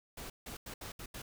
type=noise bursts at uneven times; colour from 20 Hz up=pink; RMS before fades=-45 dBFS; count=6; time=0.17-0.3 / 0.46-0.57 / 0.66-0.74 / 0.81-0.92 / 0.99-1.06 / 1.14-1.22 s; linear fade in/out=5 ms; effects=none